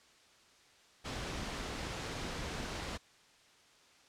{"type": "noise", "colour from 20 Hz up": "pink", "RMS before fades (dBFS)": -40, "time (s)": [1.04, 2.98], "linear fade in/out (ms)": 20}
{"type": "clicks", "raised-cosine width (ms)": 3, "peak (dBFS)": -32, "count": 8, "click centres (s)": [1.089, 1.433, 1.689, 1.869, 2.168, 2.246, 2.552, 2.6]}
{"effects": ["white hiss -63 dBFS RMS until 4.08 s", "low-pass 6000 Hz 12 dB/octave"]}